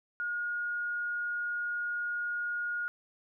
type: tone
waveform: sine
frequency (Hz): 1434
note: F6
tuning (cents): +45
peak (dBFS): -31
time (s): 0.2-2.88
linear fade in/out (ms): 0
effects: none